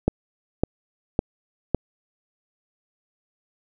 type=click train; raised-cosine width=2 ms; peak=-5 dBFS; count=4; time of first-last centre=0.08-1.747 s; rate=1.8 Hz; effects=none